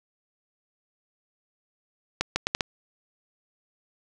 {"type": "accelerating click train", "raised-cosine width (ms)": 0.2, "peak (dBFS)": -6, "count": 5, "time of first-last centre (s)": [2.21, 2.608], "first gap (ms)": 150, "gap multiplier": 0.73, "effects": []}